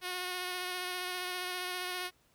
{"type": "tone with vibrato", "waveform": "5% pulse", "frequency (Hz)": 362.7, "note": "F#4", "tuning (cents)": -34, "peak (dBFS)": -24, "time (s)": [0.01, 2.11], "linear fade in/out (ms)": 50, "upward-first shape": "sine", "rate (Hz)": 15, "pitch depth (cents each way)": 17, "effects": ["pink hiss -69 dBFS RMS until 2.34 s"]}